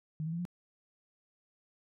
sine tone with pitch steps, 155.56 / 162.26 / 169.25 / 176.54 Hz, D#3 / E3 / E3 / F3, 0 / -27 / +46 / +19 cents, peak -33 dBFS, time 0.2-0.452 s, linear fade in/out 0 ms, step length 63 ms, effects none

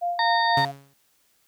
sine tone with tremolo, 698.5 Hz, F5, in tune, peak -22 dBFS, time 0.01-0.72 s, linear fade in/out 20 ms, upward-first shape sine, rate 4.1 Hz, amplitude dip 60%
harmonic tone, 920 Hz, A#5, 23 cents flat, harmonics 1 / 2 / 4 / 5, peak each -21 / -25 / -30 / -31 dBFS, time 0.19-0.65 s, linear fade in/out 2 ms
sawtooth tone with exponential decay, 138.59 Hz, C#3, in tune, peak -20 dBFS, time 0.57-0.94 s, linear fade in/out 5 ms, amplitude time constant 79 ms
effects white hiss -65 dBFS RMS until 1.47 s

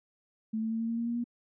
sine tone with pitch steps, 220 / 222.6 / 225.1 / 227.8 / 230.4 / 233.1 / 235.8 / 238.5 Hz, A3 / A3 / A3 / A#3 / A#3 / A#3 / A#3 / A#3, 0 / +20 / +40 / -40 / -20 / 0 / +20 / +40 cents, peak -29 dBFS, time 0.53-1.242 s, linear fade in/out 10 ms, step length 89 ms, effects none

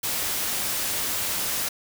white noise, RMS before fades -27 dBFS, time 0.03-1.69 s, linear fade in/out 10 ms, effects none

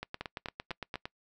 two click trains, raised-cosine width 0.3 ms, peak -20 / -21 dBFS, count 4 / 10, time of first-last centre 0.21-0.956 / 0.03-1.055 s, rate 4.02 / 8.78 Hz, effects noise-tail reverb RT60 0.1 s tail -24 dB re dry

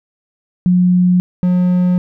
sine / triangle tone pair in turn, 180 / 180 Hz, F#3 / F#3, -47 / -47 cents, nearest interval unison, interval 0 cents, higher neither, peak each -8 dBFS, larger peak neither, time 0.66-1.2 / 1.43-1.98 s, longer second, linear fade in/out 0 ms, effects none

